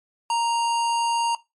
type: tone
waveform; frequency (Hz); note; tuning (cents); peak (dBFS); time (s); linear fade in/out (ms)
square; 932.3; A#5; 0; -21; 0.3-1.35; 2
effects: noise-tail reverb RT60 0.2 s tail -18 dB re dry + MP3 48 kbps